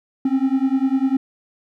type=beating tone pair; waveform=triangle; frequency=261.6 / 271.6 Hz; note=C4 / C#4; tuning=0 / -35 cents; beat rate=10 Hz; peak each=-17 dBFS; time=0.25-1.17 s; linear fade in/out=5 ms; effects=none